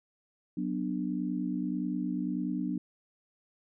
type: chord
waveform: sine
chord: B minor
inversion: second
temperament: just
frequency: 185.21 / 246.9 / 296.3 Hz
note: F#3 / B3 / D4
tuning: +2 / 0 / +15 cents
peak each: -34 dBFS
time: 0.57-2.78 s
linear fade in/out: 5 ms
effects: none